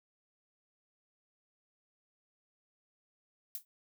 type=noise with exponential decay; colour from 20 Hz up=violet; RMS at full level=-35 dBFS; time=3.55-3.65 s; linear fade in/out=1 ms; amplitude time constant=20 ms; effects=none